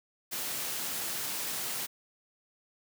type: high-pass noise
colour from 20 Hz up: white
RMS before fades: -35 dBFS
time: 0.31-1.87 s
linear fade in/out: 20 ms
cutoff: 100 Hz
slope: 48 dB/octave
effects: none